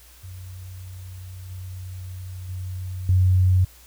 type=tone with level steps; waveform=sine; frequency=92.3 Hz; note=F#2; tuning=4 cents flat; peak=-35 / -32 / -28 / -14 dBFS; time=0.23-3.65 s; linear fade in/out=10 ms; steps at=1.5 / 2.49 / 3.09 s; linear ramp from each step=2 ms; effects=added 60 Hz sine -50 dBFS peak until 3.86 s + white hiss -51 dBFS RMS until 3.86 s